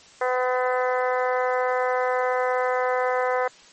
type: harmonic tone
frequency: 252.6 Hz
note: B3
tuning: 39 cents sharp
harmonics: 2 / 3 / 4 / 5 / 6 / 7 / 8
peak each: -23 / -27 / -29 / -31 / -33 / -34 / -35 dBFS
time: 0.21-3.48 s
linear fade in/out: 5 ms
effects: white hiss -50 dBFS RMS until 3.72 s + MP3 32 kbps